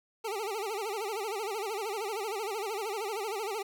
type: tone with vibrato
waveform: 25% pulse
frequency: 419.5 Hz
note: G#4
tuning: 17 cents sharp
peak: -29 dBFS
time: 0.24-3.63 s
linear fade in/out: 10 ms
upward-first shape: sine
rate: 13 Hz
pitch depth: 150 cents each way
effects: 11-bit